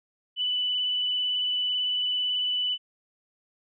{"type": "tone with vibrato", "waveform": "sine", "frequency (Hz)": 2983, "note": "F#7", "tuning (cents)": 13, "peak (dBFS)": -24, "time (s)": [0.36, 2.78], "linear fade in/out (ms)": 50, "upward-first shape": "sine", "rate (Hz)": 18, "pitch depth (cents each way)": 11, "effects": []}